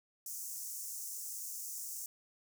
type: high-pass noise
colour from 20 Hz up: pink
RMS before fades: -43 dBFS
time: 0.26-2.06 s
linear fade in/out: 2 ms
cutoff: 5900 Hz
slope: 48 dB/octave
effects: none